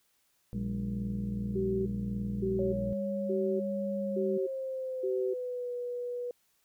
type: harmonic tone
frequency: 59.3 Hz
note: A#1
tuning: 30 cents sharp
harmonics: 1 / 2 / 3 / 4 / 5 / 6 / 7 / 8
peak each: -41 / -38 / -42 / -53 / -52 / -56 / -57 / -52 dBFS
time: 0.53-2.93 s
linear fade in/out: 0 ms
type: tone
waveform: sine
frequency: 200.5 Hz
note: G3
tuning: 39 cents sharp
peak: -33 dBFS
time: 0.54-4.38 s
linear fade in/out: 10 ms
type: tone bursts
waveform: sine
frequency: 382.1 Hz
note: G4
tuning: 44 cents flat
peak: -29 dBFS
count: 5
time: 1.55-5.34 s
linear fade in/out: 10 ms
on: 310 ms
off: 560 ms
type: tone with pitch glide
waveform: sine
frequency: 554.4 to 488.2 Hz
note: C#5 to B4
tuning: 0 to -20 cents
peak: -33 dBFS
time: 2.59-6.31 s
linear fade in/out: 2 ms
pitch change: -220 cents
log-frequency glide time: 3.97-5.73 s
effects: white hiss -72 dBFS RMS until 6.64 s